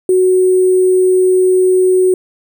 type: tone with sample-and-hold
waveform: sine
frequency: 370 Hz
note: F#4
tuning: in tune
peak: -7 dBFS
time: 0.09-2.14 s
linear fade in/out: 2 ms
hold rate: 8820 Hz
effects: none